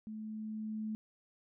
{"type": "tone with level ramp", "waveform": "sine", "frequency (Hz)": 216.6, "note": "A3", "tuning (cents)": -27, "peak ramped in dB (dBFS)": [-41, -35], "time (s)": [0.07, 0.95], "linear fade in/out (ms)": 0, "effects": []}